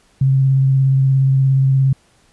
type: tone with vibrato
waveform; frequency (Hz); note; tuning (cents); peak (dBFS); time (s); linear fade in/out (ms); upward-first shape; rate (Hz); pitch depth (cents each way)
sine; 134.3; C3; +46; -10; 0.21-1.93; 5; sine; 17; 16
effects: pink hiss -55 dBFS RMS until 2.32 s + resampled to 24000 Hz